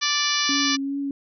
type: harmonic tone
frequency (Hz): 586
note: D5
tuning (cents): -4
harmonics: 2 / 3 / 4 / 5 / 6 / 7 / 8 / 9 / 10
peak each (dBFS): -29 / -29 / -29 / -29 / -29 / -29 / -29 / -29 / -29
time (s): 0.01-0.77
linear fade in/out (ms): 20
type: tone with vibrato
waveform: sine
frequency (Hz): 277.2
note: C#4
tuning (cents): 0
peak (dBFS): -24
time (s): 0.49-1.11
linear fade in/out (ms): 2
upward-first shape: triangle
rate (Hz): 2.5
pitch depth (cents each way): 26
effects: none